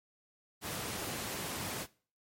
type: high-pass noise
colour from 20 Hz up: pink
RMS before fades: -39 dBFS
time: 0.61-1.87 s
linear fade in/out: 50 ms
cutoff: 110 Hz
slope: 12 dB/octave
effects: noise-tail reverb RT60 0.4 s tail -20 dB re dry + MP3 64 kbps